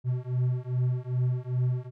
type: beating tone pair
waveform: triangle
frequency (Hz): 124.3 / 126.8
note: B2 / B2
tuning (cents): +12 / +46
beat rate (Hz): 2.5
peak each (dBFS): -26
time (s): 0.04-1.91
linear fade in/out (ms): 50
effects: none